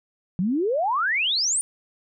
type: exponential sweep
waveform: sine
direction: up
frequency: 169.8 to 9397 Hz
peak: -20 dBFS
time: 0.39-1.61 s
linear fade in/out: 0 ms
effects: none